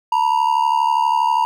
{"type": "ring-modulated tone", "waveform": "triangle", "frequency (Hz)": 936, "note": "A#5", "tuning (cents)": 7, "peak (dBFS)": -9, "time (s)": [0.12, 1.45], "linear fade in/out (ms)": 0, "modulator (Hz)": 36.2, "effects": []}